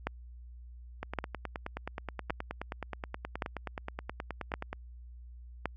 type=two click trains; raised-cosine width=0.5 ms; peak=-21 / -16 dBFS; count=36 / 6; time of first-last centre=1.03-4.73 / 0.07-5.657 s; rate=9.46 / 0.895 Hz; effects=added 60 Hz sine -46 dBFS peak until 5.76 s